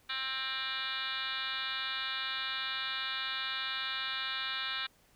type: tone with frequency modulation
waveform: sine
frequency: 2637 Hz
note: E7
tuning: in tune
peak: -33 dBFS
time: 0.09-4.87 s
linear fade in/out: 10 ms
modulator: 263 Hz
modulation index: 5.4
effects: pink hiss -66 dBFS RMS until 5.15 s